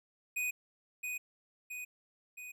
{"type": "tone with echo", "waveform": "square", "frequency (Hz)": 2489, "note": "D#7", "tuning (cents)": 0, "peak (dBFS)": -33, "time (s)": [0.36, 0.51], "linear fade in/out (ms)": 10, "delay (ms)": 670, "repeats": 3, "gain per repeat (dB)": -4, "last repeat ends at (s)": 2.52, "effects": []}